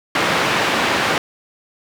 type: band-pass noise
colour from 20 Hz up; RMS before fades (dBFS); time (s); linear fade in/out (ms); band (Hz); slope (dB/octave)
white; -18; 0.15-1.18; 2; 130 to 2200; 12
effects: none